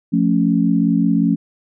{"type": "chord", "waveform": "sine", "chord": "F augmented", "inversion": "none", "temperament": "equal", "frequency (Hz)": [174.61, 220, 277.2], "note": ["F3", "A3", "C#4"], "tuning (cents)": [0, 0, 0], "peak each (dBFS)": -17, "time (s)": [0.12, 1.36], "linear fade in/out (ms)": 20, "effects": []}